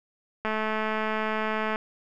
click train, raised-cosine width 0.5 ms, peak -14 dBFS, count 285, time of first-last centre 0.45-1.759 s, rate 217 Hz, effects none

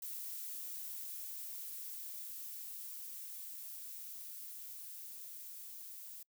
violet noise with level ramp, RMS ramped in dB -44 to -50 dBFS, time 0.02-6.23 s, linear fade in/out 5 ms, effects noise-tail reverb RT60 0.1 s tail -26 dB re dry

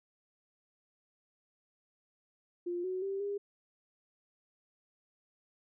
sine tone with pitch steps, 350.4 / 371.1 / 391.1 / 404.1 Hz, F4 / F#4 / G4 / G#4, +6 / +5 / -4 / -47 cents, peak -33 dBFS, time 2.66-3.38 s, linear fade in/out 10 ms, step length 180 ms, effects none

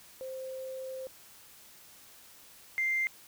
sine tone pair in turn, 523.3 / 2093 Hz, C5 / C7, 0 / 0 cents, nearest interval 2 octaves, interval 2400 cents, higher second, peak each -37 / -26 dBFS, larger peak second, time 0.21-1.07 / 2.78-3.07 s, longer first, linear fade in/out 0 ms, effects tanh soft clip ceiling -22 dBFS + white hiss -55 dBFS RMS until 3.27 s

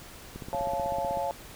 click train, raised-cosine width 3 ms, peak -26 dBFS, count 14, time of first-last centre 0.36-1.172 s, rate 16 Hz
sine chord, Db augmented, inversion none, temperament just, 554.4 / 693 / 866.2 Hz, Db5 / F5 / A5, 0 / -14 / -27 cents, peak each -32 dBFS, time 0.53-1.31 s, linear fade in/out 0 ms
effects pink hiss -47 dBFS RMS until 1.55 s

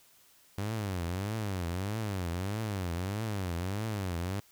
sawtooth tone with vibrato, 97 Hz, G2, 18 cents flat, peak -28 dBFS, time 0.58-4.4 s, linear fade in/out 0 ms, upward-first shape triangle, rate 1.6 Hz, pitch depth 270 cents each way, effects white hiss -62 dBFS RMS until 4.51 s

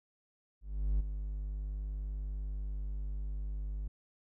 triangle tone with ADSR envelope, 50.2 Hz, G1, 42 cents sharp, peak -24 dBFS, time 0.61-3.88 s, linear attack 390 ms, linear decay 10 ms, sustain -9 dB, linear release 8 ms, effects none

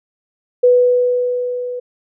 sine tone with level ramp, 493.9 Hz, B4, in tune, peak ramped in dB -6 to -22 dBFS, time 0.63-1.8 s, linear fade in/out 10 ms, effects none

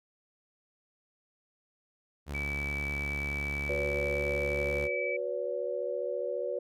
sawtooth tone with vibrato, 71.5 Hz, D2, 46 cents flat, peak -31 dBFS, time 2.26-4.89 s, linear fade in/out 50 ms, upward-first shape square, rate 9.5 Hz, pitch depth 22 cents each way
sine tone, 2300 Hz, D7, 37 cents flat, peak -33 dBFS, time 2.34-5.17 s, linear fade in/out 10 ms
sine chord, F# suspended fourth, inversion none, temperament equal with one note detuned, 370 / 493.9 / 568.6 Hz, F#4 / B4 / C#5, 0 / 0 / +44 cents, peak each -38 / -34 / -34 dBFS, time 3.69-6.59 s, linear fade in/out 5 ms
effects none

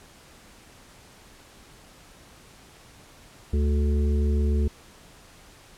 harmonic tone, 72.8 Hz, D2, 15 cents flat, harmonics 1 / 3 / 5 / 6, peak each -20 / -30 / -34 / -36 dBFS, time 3.53-4.68 s, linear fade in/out 5 ms, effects pink hiss -51 dBFS RMS until 5.77 s + low-pass 11000 Hz 12 dB/octave

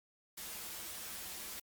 white noise with comb filter, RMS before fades -45 dBFS, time 0.37-1.6 s, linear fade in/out 10 ms, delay 7.4 ms, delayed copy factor -0.75, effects Opus 48 kbps

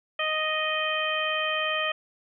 harmonic tone, 622.3 Hz, D#5, in tune, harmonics 1 / 2 / 3 / 4 / 5, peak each -31 / -31 / -31 / -31 / -31 dBFS, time 0.19-1.92 s, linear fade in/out 5 ms, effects none

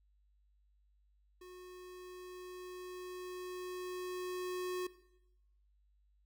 square tone with level ramp, 363.9 Hz, F#4, 29 cents flat, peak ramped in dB -52 to -37 dBFS, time 1.41-4.87 s, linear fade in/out 5 ms, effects noise-tail reverb RT60 0.9 s tail -17 dB re dry + added 50 Hz sine -68 dBFS peak until 6.25 s

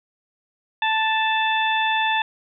harmonic tone, 880 Hz, A5, in tune, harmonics 1 / 2 / 3 / 4, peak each -21 / -24 / -26 / -27 dBFS, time 0.82-2.22 s, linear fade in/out 2 ms, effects none

